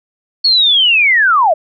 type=linear sweep; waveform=sine; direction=down; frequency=4410 to 584 Hz; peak=-7 dBFS; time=0.44-1.54 s; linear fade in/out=10 ms; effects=none